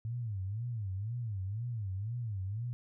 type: tone with vibrato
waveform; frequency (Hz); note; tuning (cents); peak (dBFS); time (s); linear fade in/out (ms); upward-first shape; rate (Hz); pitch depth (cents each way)
sine; 107; A2; -48; -34; 0.05-2.73; 0; sine; 2; 230
effects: none